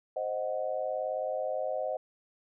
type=chord; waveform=sine; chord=C diminished; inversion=none; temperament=equal; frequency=523.3 / 622.3 / 740 Hz; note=C5 / Eb5 / Gb5; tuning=0 / 0 / 0 cents; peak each=-34 / -33 / -37 dBFS; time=0.16-1.97 s; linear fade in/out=5 ms; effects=none